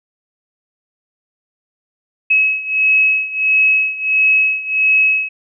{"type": "beating tone pair", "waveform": "sine", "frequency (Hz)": [2567, 2568.5], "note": ["E7", "E7"], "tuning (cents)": [-47, -46], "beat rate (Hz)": 1.5, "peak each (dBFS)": [-13, -16], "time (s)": [2.3, 5.29], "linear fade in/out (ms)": 10, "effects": []}